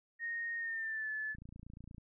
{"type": "tone with pitch glide", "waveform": "sine", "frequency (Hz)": [1857, 1732.6], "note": ["A#6", "A6"], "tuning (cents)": [-7, -27], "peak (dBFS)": -36, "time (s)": [0.19, 1.36], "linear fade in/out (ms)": 50, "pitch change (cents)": -120, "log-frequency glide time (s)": [0.57, 1.1]}
{"type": "click train", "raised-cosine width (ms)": 5, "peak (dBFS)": -38, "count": 19, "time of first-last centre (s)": [1.35, 1.982], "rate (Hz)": 28.5}
{"effects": []}